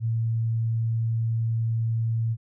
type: tone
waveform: sine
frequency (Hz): 113.8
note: A#2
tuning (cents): -41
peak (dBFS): -22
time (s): 0-2.37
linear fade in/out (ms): 50
effects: none